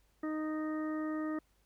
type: harmonic tone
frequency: 310 Hz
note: D#4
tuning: 6 cents flat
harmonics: 1 / 2 / 3 / 4 / 5 / 6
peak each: -34 / -44 / -55 / -45 / -59 / -49 dBFS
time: 0.23-1.39 s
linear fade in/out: 5 ms
effects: added 50 Hz sine -70 dBFS peak until 1.65 s + pink hiss -74 dBFS RMS until 1.65 s